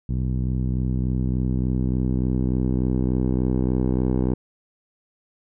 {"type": "tone with low-pass filter sweep", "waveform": "10% pulse", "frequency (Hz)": 63.4, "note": "B1", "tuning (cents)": 46, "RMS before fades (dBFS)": -22, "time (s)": [0.09, 4.34], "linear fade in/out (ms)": 5, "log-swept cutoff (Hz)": [150, 480], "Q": 0.89, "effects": []}